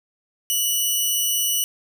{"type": "tone", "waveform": "10% pulse", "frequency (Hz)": 2949, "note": "F#7", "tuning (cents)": -6, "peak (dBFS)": -11, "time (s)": [0.5, 1.64], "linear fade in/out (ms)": 0, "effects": []}